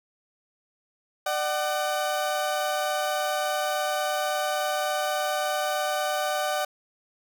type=tone pair together; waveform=30% pulse; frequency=598.5 / 754 Hz; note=D5 / F#5; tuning=+33 / +32 cents; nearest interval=major third; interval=399 cents; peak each=-25 dBFS; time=1.26-6.65 s; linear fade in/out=5 ms; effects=none